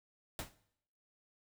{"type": "noise with exponential decay", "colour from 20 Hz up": "pink", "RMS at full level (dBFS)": -37, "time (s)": [0.39, 0.55], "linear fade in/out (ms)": 1, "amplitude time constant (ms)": 34, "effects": ["noise-tail reverb RT60 0.7 s tail -18 dB re dry"]}